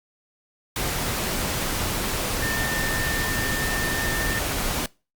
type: tone in noise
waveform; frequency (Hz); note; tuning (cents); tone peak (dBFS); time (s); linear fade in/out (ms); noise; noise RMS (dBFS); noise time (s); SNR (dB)
sine; 1800; A6; +39; -28; 2.42-4.39; 2; pink; -26; 0.76-4.86; -5
effects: noise-tail reverb RT60 0.3 s tail -24 dB re dry + Opus 48 kbps